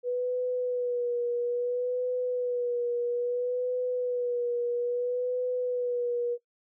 sine tone with vibrato, 490 Hz, B4, 14 cents flat, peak -26 dBFS, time 0.03-6.38 s, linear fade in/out 50 ms, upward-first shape sine, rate 0.6 Hz, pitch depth 35 cents each way, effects noise-tail reverb RT60 0.1 s tail -18 dB re dry

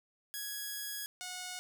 5% pulse tone pair in turn, 1664 / 729.1 Hz, G#6 / F#5, +3 / -26 cents, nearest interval octave + major second, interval 1429 cents, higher first, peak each -27 / -29 dBFS, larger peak first, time 0.34-1.06 / 1.21-1.59 s, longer first, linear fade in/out 0 ms, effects none

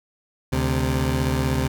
20% pulse tone pair together, 73.42 / 130.82 Hz, D2 / C3, 0 / 0 cents, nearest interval minor seventh, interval 1000 cents, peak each -18 dBFS, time 0.52-1.68 s, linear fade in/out 10 ms, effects none

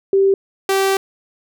sine / sawtooth tone pair in turn, 390.3 / 388.1 Hz, G4 / G4, -8 / -17 cents, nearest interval unison, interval 9 cents, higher first, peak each -10 dBFS, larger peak neither, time 0.13-0.34 / 0.69-0.97 s, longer second, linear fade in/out 2 ms, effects none

